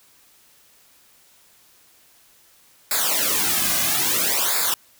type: noise with flanger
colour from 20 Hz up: white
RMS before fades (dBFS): -21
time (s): 2.91-4.74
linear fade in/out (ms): 2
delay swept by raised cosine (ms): 0.33 to 2.23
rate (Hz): 0.6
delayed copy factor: -0.95
effects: white hiss -55 dBFS RMS until 4.99 s